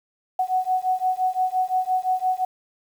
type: beating tone pair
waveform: sine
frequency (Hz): 740 / 745.8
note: F#5 / F#5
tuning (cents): 0 / +14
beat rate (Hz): 5.8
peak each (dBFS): -23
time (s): 0.39-2.45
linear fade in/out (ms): 5
effects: 8-bit